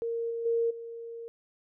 sine tone with level steps, 463 Hz, A#4, 12 cents flat, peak -29 / -31 / -24 / -38 dBFS, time 0.02-1.28 s, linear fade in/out 0 ms, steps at 0.3 / 0.45 / 0.7 s, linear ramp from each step 10 ms, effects none

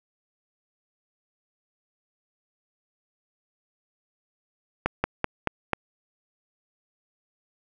slowing click train, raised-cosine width 0.5 ms, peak -7 dBFS, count 5, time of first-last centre 4.86-5.733 s, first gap 180 ms, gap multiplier 1.13, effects none

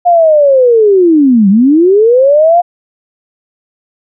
sine linear two-way sweep, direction down then up, 716 to 187.5 to 716 Hz, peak -3 dBFS, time 0.05-2.62 s, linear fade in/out 20 ms, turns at 1.49 s, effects none

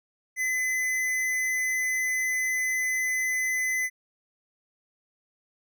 sine tone with tanh clipping, 2024 Hz, B6, 42 cents sharp, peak -26 dBFS, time 0.36-3.9 s, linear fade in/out 50 ms, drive 18 dB, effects none

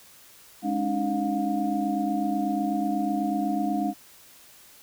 sine tone cluster, 207.9 / 278.3 / 306.4 / 712 Hz, G#3 / C#4 / D#4 / F5, +2 / +7 / -27 / +33 cents, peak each -29 dBFS, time 0.62-3.94 s, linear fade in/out 50 ms, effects white hiss -52 dBFS RMS until 4.82 s

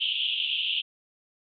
white band-pass noise, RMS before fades -28 dBFS, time 0-0.82 s, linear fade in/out 20 ms, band 2700 to 3400 Hz, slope 96 dB/octave, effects none

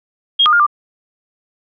sine tone with pitch steps, 3254 / 1222 / 1411 / 1187 Hz, G#7 / D#6 / F6 / D6, -36 / -32 / +17 / +18 cents, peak -8 dBFS, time 0.39-0.666 s, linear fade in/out 10 ms, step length 69 ms, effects none

